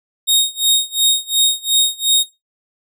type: tone with tremolo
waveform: sawtooth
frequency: 3729 Hz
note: A#7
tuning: in tune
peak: -6 dBFS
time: 0.27-2.24 s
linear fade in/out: 20 ms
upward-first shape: sine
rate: 2.8 Hz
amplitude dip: 95%
effects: noise-tail reverb RT60 0.2 s tail -17 dB re dry